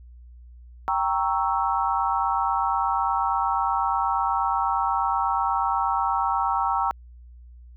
sine chord, G diminished seventh, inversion none, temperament equal, 784 / 932.3 / 1108.7 / 1318.5 Hz, G5 / Bb5 / Db6 / Fb6, 0 / 0 / 0 / 0 cents, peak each -26 / -25 / -28 / -27 dBFS, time 0.88-6.91 s, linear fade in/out 0 ms, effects added 60 Hz sine -43 dBFS peak until 7.76 s

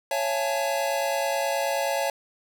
square chord, A major seventh, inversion first, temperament equal with one note detuned, 554.4 / 674.7 / 830.6 / 880 Hz, C#5 / E5 / G#5 / A5, 0 / +40 / 0 / 0 cents, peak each -28 / -30 / -33 / -32 dBFS, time 0.11-2.1 s, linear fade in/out 2 ms, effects none

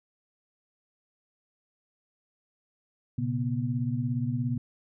sine tone cluster, 118.4 / 135.5 / 242.6 Hz, A#2 / C#3 / B3, +27 / -39 / -31 cents, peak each -30 / -31 / -31 dBFS, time 3.18-4.58 s, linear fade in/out 5 ms, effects none

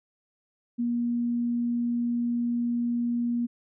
sine tone, 238.3 Hz, A#3, 38 cents sharp, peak -24 dBFS, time 0.78-3.47 s, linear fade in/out 20 ms, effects none

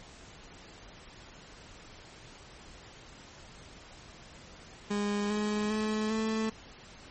30% pulse tone with pitch steps, 205.2 / 210.1 / 215.2 / 220.3 Hz, G#3 / G#3 / A3 / A3, -21 / +20 / -38 / +2 cents, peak -26 dBFS, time 4.9-6.5 s, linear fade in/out 10 ms, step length 400 ms, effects pink hiss -51 dBFS RMS until 7.1 s + MP3 32 kbps

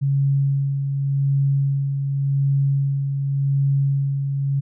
sine tone with tremolo, 138.59 Hz, C#3, in tune, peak -15 dBFS, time 0.01-4.61 s, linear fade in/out 20 ms, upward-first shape sine, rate 0.88 Hz, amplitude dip 45%, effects none

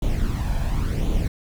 brown noise with flanger, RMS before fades -22 dBFS, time 0.02-1.28 s, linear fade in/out 5 ms, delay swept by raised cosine 0.29 to 1.25 ms, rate 0.93 Hz, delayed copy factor +0.6, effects none

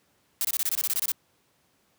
blue noise bursts, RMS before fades -26 dBFS, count 12, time 0.41-1.118 s, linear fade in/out 0 ms, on 37 ms, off 24 ms, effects pink hiss -67 dBFS RMS until 1.98 s + high-pass 100 Hz 12 dB/octave

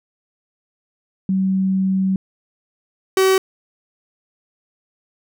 sine / 45% pulse tone pair in turn, 190.4 / 380.8 Hz, F#3 / F#4, +50 / +50 cents, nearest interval octave, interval 1200 cents, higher second, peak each -15 / -12 dBFS, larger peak second, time 1.29-2.16 / 3.17-3.38 s, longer first, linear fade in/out 2 ms, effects none

